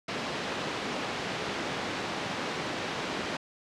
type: band-pass noise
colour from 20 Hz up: pink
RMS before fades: -34 dBFS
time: 0.08-3.37 s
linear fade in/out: 5 ms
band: 200 to 4200 Hz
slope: 12 dB/octave
effects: low-pass 8000 Hz 12 dB/octave